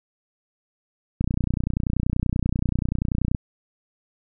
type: click train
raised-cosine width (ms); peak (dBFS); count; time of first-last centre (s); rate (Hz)
5; -10; 66; 1.21-3.348; 30.4
effects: none